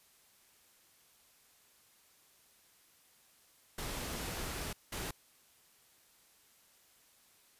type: noise bursts at uneven times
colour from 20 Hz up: pink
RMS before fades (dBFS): -40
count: 2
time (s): 3.78-4.73 / 4.92-5.11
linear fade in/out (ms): 5
effects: white hiss -66 dBFS RMS until 7.59 s + resampled to 32000 Hz